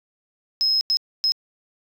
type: tone bursts at uneven times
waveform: sine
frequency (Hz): 5140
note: E8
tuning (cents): -45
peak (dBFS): -16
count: 3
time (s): 0.61-0.81 / 0.9-0.97 / 1.24-1.32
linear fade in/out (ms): 0
effects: tanh soft clip ceiling -12 dBFS